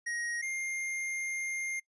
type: tone pair in turn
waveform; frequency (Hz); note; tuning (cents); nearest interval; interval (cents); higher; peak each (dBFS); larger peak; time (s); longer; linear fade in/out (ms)
square; 1884 / 2115; A#6 / C7; +18 / +18; major second; 200; second; -34 / -34; neither; 0.06-0.42 / 0.42-1.8; second; 10
effects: noise-tail reverb RT60 0.1 s tail -22 dB re dry + resampled to 24000 Hz